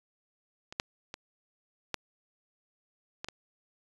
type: clicks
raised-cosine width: 0.2 ms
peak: -25 / -11 / -22 / -13 / -19 / -21 dBFS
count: 6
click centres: 0.725 / 0.799 / 1.141 / 1.943 / 3.245 / 3.286 s
effects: resampled to 24000 Hz